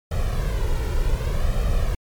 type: noise with flanger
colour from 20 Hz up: brown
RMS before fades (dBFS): -21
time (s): 0.11-1.95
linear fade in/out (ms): 5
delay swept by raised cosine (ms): 1.6 to 2.17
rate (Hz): 0.66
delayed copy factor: +0.7
effects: MP3 96 kbps